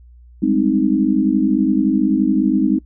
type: chord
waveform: sine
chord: Ab major seventh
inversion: third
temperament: equal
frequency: 196 / 207.7 / 261.6 / 311.1 Hz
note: G3 / Ab3 / C4 / Eb4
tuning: 0 / 0 / 0 / 0 cents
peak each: -22 / -19 / -17 / -17 dBFS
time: 0.42-2.79 s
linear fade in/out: 10 ms
effects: noise-tail reverb RT60 0.1 s tail -21 dB re dry + added 60 Hz sine -41 dBFS peak until 2.85 s